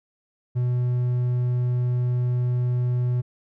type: tone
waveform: triangle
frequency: 123.47 Hz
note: B2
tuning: in tune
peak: -18 dBFS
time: 0.55-3.22 s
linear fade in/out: 20 ms
effects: none